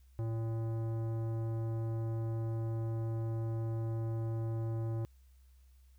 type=tone with tanh clipping; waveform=sine; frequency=113.2 Hz; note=A2; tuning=50 cents sharp; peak=-35 dBFS; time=0.19-5.05 s; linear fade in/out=0 ms; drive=15 dB; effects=added 64 Hz sine -58 dBFS peak until 5.98 s + white hiss -75 dBFS RMS until 5.98 s